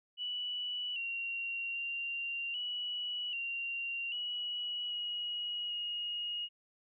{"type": "tone with pitch steps", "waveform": "sine", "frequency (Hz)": [2954, 2755, 2772, 2938, 2766, 2926, 2902, 2876], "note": ["F#7", "F7", "F7", "F#7", "F7", "F#7", "F#7", "F#7"], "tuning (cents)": [-3, -24, -14, -13, -17, -20, -34, -50], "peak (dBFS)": -35, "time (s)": [0.17, 6.49], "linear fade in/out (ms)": 50, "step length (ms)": 790, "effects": []}